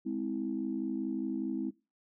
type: chord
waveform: sine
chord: Ab augmented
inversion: none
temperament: just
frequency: 207.7 / 259.6 / 324.5 Hz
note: Ab3 / C4 / E4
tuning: 0 / -13 / -27 cents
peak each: -37 / -35 / -35 dBFS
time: 0.05-1.71 s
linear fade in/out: 20 ms
effects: noise-tail reverb RT60 0.3 s tail -22 dB re dry + tanh soft clip ceiling -22 dBFS